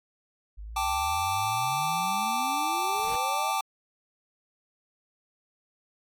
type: exponential sweep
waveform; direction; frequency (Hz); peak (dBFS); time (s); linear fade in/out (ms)
sine; up; 49.25 to 673; -37; 0.57-3.53; 20
type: chord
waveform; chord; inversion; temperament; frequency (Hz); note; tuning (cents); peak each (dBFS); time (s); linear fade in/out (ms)
square; G suspended second; none; equal; 784 / 880 / 1174.7; G5 / A5 / D6; 0 / 0 / 0; -31; 0.76-3.61; 5
type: noise with exponential growth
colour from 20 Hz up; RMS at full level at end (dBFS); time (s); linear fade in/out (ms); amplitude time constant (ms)
pink; -38; 2.76-3.16; 5; 85
effects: AAC 64 kbps